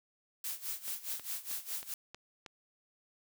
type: noise with tremolo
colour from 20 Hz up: blue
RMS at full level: -37 dBFS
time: 0.44-1.94 s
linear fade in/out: 2 ms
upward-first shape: sine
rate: 4.8 Hz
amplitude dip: 85%
type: click train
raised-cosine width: 0.2 ms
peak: -29 dBFS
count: 6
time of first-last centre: 0.88-2.462 s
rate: 3.16 Hz
effects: none